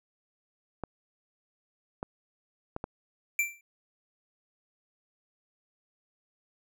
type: clicks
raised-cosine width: 1 ms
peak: -20 dBFS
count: 4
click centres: 0.837 / 2.029 / 2.764 / 2.841 s
type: tone with exponential decay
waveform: square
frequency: 2349 Hz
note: D7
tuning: in tune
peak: -22 dBFS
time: 3.39-3.61 s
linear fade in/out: 2 ms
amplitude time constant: 46 ms
effects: none